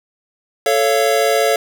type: chord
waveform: square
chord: A augmented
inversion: none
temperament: equal with one note detuned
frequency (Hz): 440 / 554.4 / 686.1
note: A4 / C#5 / E#5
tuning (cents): 0 / 0 / -31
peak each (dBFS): -18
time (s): 0.66-1.56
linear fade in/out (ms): 2
effects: none